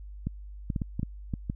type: clicks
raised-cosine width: 5 ms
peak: -17 dBFS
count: 8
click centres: 0.27 / 0.702 / 0.762 / 0.818 / 0.995 / 1.031 / 1.338 / 1.499 s
effects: added 50 Hz sine -40 dBFS peak until 1.55 s